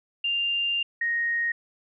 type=tone pair in turn; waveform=sine; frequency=2794 / 1868.1 Hz; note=F7 / A#6; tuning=0 / +3 cents; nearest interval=perfect fifth; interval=697 cents; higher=first; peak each=-23 dBFS; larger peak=neither; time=0.24-0.83 / 1.01-1.52 s; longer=first; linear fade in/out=5 ms; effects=none